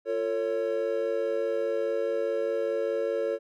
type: chord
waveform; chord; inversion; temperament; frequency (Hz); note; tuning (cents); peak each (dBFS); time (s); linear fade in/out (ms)
triangle; F augmented; none; equal with one note detuned; 349.2 / 449.5 / 554.4; F4 / A4 / C#5; 0 / +37 / 0; -33 / -27 / -27; 0.05-3.39; 50
effects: none